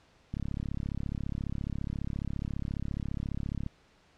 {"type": "click train", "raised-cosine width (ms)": 5, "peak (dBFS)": -22, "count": 116, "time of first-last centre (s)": [0.34, 3.664], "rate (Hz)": 34.6, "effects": ["pink hiss -63 dBFS RMS until 4.17 s", "low-pass 5000 Hz 12 dB/octave"]}